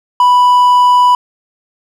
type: tone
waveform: triangle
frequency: 987.8 Hz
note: B5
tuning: in tune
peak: -3 dBFS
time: 0.2-1.15 s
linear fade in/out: 2 ms
effects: none